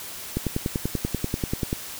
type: click train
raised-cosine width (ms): 3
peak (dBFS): -11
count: 15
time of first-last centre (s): 0.37-1.729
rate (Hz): 10.3
effects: white hiss -37 dBFS RMS until 1.99 s